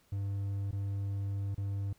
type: tone with dropouts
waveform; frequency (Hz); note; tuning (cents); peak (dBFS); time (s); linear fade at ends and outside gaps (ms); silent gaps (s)
triangle; 99.3; G2; +23; -30; 0.12-1.93; 5; 0.712-0.727 / 1.547-1.578
effects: pink hiss -68 dBFS RMS until 1.98 s